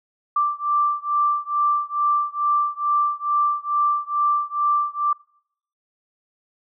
sine beating tone pair, 1174.7 / 1177 Hz, D6 / D6, 0 / +3 cents, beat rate 2.3 Hz, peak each -21 / -22 dBFS, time 0.36-5.13 s, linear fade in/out 5 ms, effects noise-tail reverb RT60 0.7 s tail -26 dB re dry

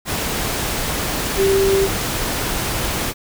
sine tone in noise, 390 Hz, G4, 9 cents flat, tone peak -13 dBFS, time 1.36-1.89 s, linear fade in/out 50 ms, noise pink, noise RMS -22 dBFS, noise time 0.05-3.14 s, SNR +6 dB, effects none

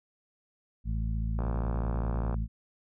harmonic tone, 55 Hz, A1, in tune, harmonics 1 / 2 / 3 / 4, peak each -29 / -35 / -39 / -41 dBFS, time 0.84-2.48 s, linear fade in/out 50 ms
click train, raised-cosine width 1 ms, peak -23 dBFS, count 63, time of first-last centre 1.39-2.342 s, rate 65.1 Hz
effects none

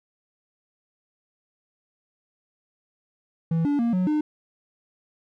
triangle tone with pitch steps, 164.3 / 288.3 / 234.2 / 183.4 / 302.7 Hz, E3 / D4 / A#3 / F#3 / D#4, -5 / -32 / +8 / -15 / -48 cents, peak -18 dBFS, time 3.51-4.21 s, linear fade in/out 5 ms, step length 140 ms, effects none

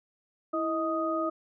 sine tone cluster, 327.7 / 631 / 1247 Hz, E4 / D#5 / D#6, -10 / +24 / +3 cents, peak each -31 dBFS, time 0.53-1.3 s, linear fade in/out 10 ms, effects none

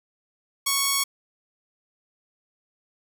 5% pulse tone, 1108.7 Hz, C#6, in tune, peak -9 dBFS, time 0.66-1.04 s, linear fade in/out 10 ms, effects none

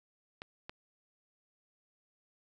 clicks, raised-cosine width 0.3 ms, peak -26 dBFS, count 2, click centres 0.419 / 0.695 s, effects none

